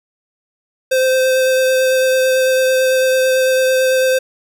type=tone with vibrato; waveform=square; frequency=519 Hz; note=C5; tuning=14 cents flat; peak=-12 dBFS; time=0.91-4.19 s; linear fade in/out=10 ms; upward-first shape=triangle; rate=9 Hz; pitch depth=14 cents each way; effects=none